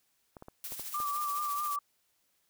clicks, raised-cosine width 1 ms, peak -32 dBFS, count 6, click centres 0.368 / 0.424 / 0.484 / 0.722 / 0.796 / 1.002 s
blue noise with tremolo, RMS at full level -39 dBFS, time 0.64-1.76 s, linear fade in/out 0 ms, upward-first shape sine, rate 14 Hz, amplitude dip 50%
sine tone with vibrato, 1175 Hz, D6, 1 cent sharp, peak -31 dBFS, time 0.94-1.79 s, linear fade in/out 5 ms, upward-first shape sine, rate 4.7 Hz, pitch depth 38 cents each way
effects white hiss -74 dBFS RMS until 2.49 s

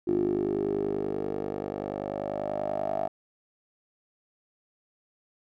10% pulse tone with band-pass filter sweep, 50.3 Hz, G1, 45 cents sharp, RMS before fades -30 dBFS, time 0.07-3.08 s, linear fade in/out 10 ms, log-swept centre 350 to 660 Hz, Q 8.9, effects none

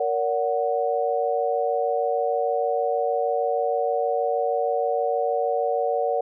sine chord, Bb augmented, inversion none, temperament equal with one note detuned, 466.2 / 572.6 / 740 Hz, Bb4 / D5 / F#5, 0 / -44 / 0 cents, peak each -25 dBFS, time 0-6.21 s, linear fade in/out 5 ms, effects none

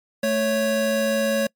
square tone pair together, 220 / 554.4 Hz, A3 / C#5, 0 / 0 cents, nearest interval octave + major third, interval 1600 cents, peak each -25 / -21 dBFS, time 0.23-1.47 s, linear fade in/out 5 ms, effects noise-tail reverb RT60 0.1 s tail -26 dB re dry + MP3 96 kbps

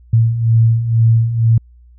sine beating tone pair, 112.6 / 114.7 Hz, A2 / A#2, +40 / -28 cents, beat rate 2.1 Hz, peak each -16 / -10 dBFS, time 0.13-1.58 s, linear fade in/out 5 ms, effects added 60 Hz sine -41 dBFS peak until 1.98 s

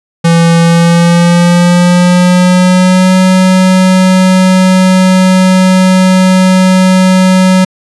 square tone with pitch glide, 167.8 to 186.19 Hz, E3 to F#3, +31 to +11 cents, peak -4 dBFS, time 0.24-7.65 s, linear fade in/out 10 ms, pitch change +180 cents, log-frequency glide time 0.61-3.15 s, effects resampled to 24000 Hz

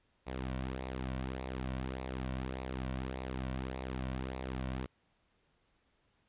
sawtooth tone with flanger, 64.7 Hz, C2, 19 cents flat, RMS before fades -39 dBFS, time 0.26-4.87 s, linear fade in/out 20 ms, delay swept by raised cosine 0.63 to 2.43 ms, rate 1.7 Hz, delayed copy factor -0.55, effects pink hiss -74 dBFS RMS until 6.28 s + resampled to 8000 Hz

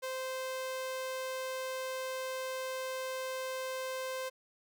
sawtooth tone, 520 Hz, C5, 11 cents flat, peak -32 dBFS, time 0.02-4.3 s, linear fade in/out 20 ms, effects none

